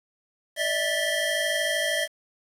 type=tone cluster; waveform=square; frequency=594 / 647 / 1763 / 1962 / 3201 Hz; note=D5 / E5 / A6 / B6 / G7; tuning=+20 / -32 / +3 / -12 / +36 cents; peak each=-31 dBFS; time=0.56-2.08 s; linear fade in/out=50 ms; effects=resampled to 32000 Hz + 8-bit